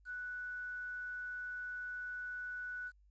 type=tone with quantisation; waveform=sine; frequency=1481 Hz; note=F#6; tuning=1 cent sharp; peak=-40 dBFS; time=0.05-2.92 s; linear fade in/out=50 ms; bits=11; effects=added 50 Hz sine -63 dBFS peak until 3.1 s + resampled to 16000 Hz